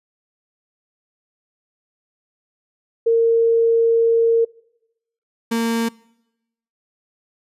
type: tone pair in turn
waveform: sine / 35% pulse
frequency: 459.2 / 229.6 Hz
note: A#4 / A#3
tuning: -26 / -26 cents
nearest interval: octave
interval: 1200 cents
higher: first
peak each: -12 / -16 dBFS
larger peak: first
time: 3.06-4.45 / 5.51-5.89 s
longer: first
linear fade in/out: 10 ms
effects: noise-tail reverb RT60 0.9 s tail -24 dB re dry + resampled to 32000 Hz